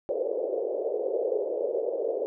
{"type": "band-pass noise", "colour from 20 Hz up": "white", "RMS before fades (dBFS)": -29, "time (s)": [0.09, 2.26], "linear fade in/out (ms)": 0, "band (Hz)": [400, 550], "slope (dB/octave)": 48, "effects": []}